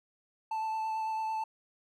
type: tone with vibrato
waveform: triangle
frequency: 880 Hz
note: A5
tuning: in tune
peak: -29 dBFS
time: 0.51-1.44 s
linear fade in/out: 5 ms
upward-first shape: sine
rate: 9 Hz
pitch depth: 12 cents each way
effects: none